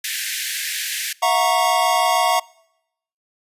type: high-pass noise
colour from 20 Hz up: pink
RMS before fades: -25 dBFS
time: 0.04-1.13 s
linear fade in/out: 5 ms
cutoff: 1600 Hz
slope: 96 dB/octave
type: chord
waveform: square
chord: F# dominant seventh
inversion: third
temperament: equal with one note detuned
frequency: 659.3 / 725.6 / 932.3 / 1108.7 Hz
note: E5 / F#5 / A#5 / C#6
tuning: 0 / -34 / 0 / 0 cents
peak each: -23 / -20 / -21 / -22 dBFS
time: 1.22-2.4 s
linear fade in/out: 10 ms
effects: noise-tail reverb RT60 0.8 s tail -24 dB re dry + resampled to 32000 Hz